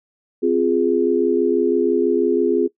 sine chord, F minor, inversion second, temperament equal with one note detuned, 260 / 349.2 / 415.3 Hz, C4 / F4 / Ab4, -11 / 0 / 0 cents, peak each -21 / -18 / -18 dBFS, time 0.42-2.68 s, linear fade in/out 20 ms, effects noise-tail reverb RT60 0.1 s tail -20 dB re dry

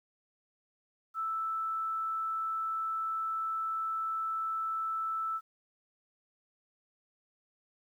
sine tone, 1318.5 Hz, E6, in tune, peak -31 dBFS, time 1.14-5.41 s, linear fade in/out 50 ms, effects 11-bit

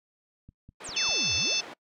click train, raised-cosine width 5 ms, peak -36 dBFS, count 4, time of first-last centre 0.49-1.091 s, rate 4.99 Hz
pink band-pass noise, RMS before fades -44 dBFS, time 0.8-1.74 s, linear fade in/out 10 ms, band 330 to 3300 Hz, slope 12 dB/octave
sine exponential two-way sweep, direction down then up, 9397 to 74 to 744 Hz, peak -37 dBFS, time 0.84-1.54 s, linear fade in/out 10 ms, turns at 1.35 s
harmonic tone, 880 Hz, A5, in tune, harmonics 3 / 4 / 5 / 6 / 7, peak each -31 / -31 / -33 / -30 / -31 dBFS, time 0.96-1.61 s, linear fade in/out 10 ms
effects noise-tail reverb RT60 0.1 s tail -23 dB re dry

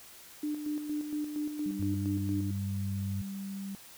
sine tone with tremolo, 299 Hz, D4, 31 cents sharp, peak -30 dBFS, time 0.43-2.51 s, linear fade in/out 5 ms, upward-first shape square, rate 4.3 Hz, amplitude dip 50%
sine tone, 196 Hz, G3, in tune, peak -36 dBFS, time 1.66-3.75 s, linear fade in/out 0 ms
sine tone with pitch glide, 97.4 to 98.53 Hz, G2 to G2, -11 to +9 cents, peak -32 dBFS, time 1.79-3.22 s, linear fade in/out 10 ms, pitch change +20 cents, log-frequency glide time 2.17-2.62 s
effects white hiss -52 dBFS RMS until 3.97 s

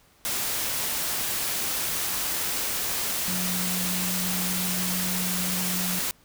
sine tone in noise, 181.8 Hz, F#3, 30 cents flat, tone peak -30 dBFS, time 3.28-5.99 s, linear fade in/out 0 ms, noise white, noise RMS -28 dBFS, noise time 0.25-6.11 s, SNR -5 dB, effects pink hiss -59 dBFS RMS until 6.24 s

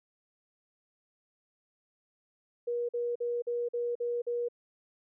sine tone bursts, 478.5 Hz, A#4, 45 cents sharp, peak -29 dBFS, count 7, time 2.67-4.486 s, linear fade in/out 10 ms, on 220 ms, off 46 ms, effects none

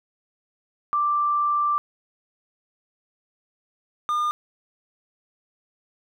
sine / triangle tone pair in turn, 1177 / 1210.1 Hz, D6 / D#6, +3 / -49 cents, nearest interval unison, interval 48 cents, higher second, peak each -19 dBFS, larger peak neither, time 0.93-1.78 / 4.09-4.31 s, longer first, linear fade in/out 0 ms, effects none

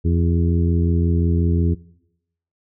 harmonic tone with a mistuned harmonic, 85.6 Hz, F2, 34 cents flat, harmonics 1 / 2 / 3 / 4 / 5, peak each -16 / -22 / -26 / -28 / -30 dBFS, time 0.04-1.75 s, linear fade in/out 20 ms, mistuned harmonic 5, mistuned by -41 cents, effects noise-tail reverb RT60 0.8 s tail -21 dB re dry

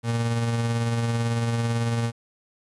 35% pulse tone with tremolo, 116.54 Hz, A#2, in tune, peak -19 dBFS, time 0.03-2.12 s, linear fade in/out 50 ms, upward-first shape triangle, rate 18 Hz, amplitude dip 35%, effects resampled to 24000 Hz + 10-bit

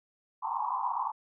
white band-pass noise, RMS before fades -32 dBFS, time 0.42-1.12 s, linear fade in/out 20 ms, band 810 to 1100 Hz, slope 96 dB/octave, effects none

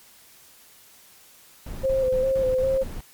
brown noise bursts, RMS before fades -33 dBFS, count 6, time 1.66-3.01 s, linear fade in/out 5 ms, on 200 ms, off 30 ms
sine tone with vibrato, 523.3 Hz, C5, in tune, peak -19 dBFS, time 1.83-2.84 s, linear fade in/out 20 ms, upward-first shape square, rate 2.5 Hz, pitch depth 27 cents each way
effects white hiss -52 dBFS RMS until 3.13 s + MP3 96 kbps

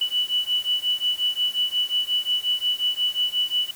sine beating tone pair, 2960 / 2965.6 Hz, F#7 / F#7, 0 / +3 cents, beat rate 5.6 Hz, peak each -24 dBFS, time 0.01-3.71 s, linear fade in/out 5 ms, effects white hiss -44 dBFS RMS until 3.75 s

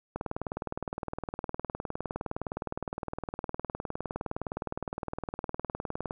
click train, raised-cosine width 1 ms, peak -19 dBFS, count 117, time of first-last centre 0.16-6.109 s, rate 19.5 Hz, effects none

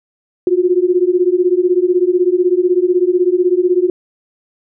sine beating tone pair, 352.1 / 368.1 Hz, F4 / F#4, +14 / -9 cents, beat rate 16 Hz, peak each -13 dBFS, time 0.47-3.9 s, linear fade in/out 2 ms, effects none

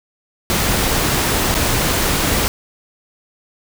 pink noise with dropouts, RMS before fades -17 dBFS, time 0.5-2.48 s, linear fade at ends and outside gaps 0 ms, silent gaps 1.543-1.55 s, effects none

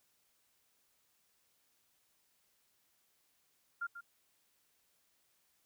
sine tone with echo, 1396.9 Hz, F6, in tune, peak -35 dBFS, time 3.81-3.87 s, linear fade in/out 10 ms, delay 140 ms, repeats 1, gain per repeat -10 dB, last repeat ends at 4.01 s, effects white hiss -75 dBFS RMS until 5.65 s

